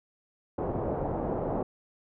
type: low-pass noise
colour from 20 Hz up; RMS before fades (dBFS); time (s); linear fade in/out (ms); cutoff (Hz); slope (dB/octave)
white; -31; 0.58-1.63; 5; 740; 24
effects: none